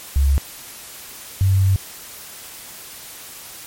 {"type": "tone pair in turn", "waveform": "sine", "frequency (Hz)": [69, 95.77], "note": ["C#2", "G2"], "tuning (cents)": [-7, -40], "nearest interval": "tritone", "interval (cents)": 567, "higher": "second", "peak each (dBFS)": -12, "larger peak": "neither", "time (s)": [[0.16, 0.38], [1.41, 1.76]], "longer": "second", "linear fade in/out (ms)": 0, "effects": ["white hiss -37 dBFS RMS until 3.66 s", "MP3 64 kbps"]}